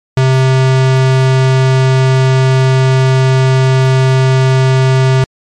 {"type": "tone", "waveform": "square", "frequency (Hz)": 131.3, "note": "C3", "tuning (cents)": 6, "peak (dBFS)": -7, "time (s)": [0.17, 5.24], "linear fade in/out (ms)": 2, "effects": ["low-pass 6000 Hz 12 dB/octave", "MP3 64 kbps"]}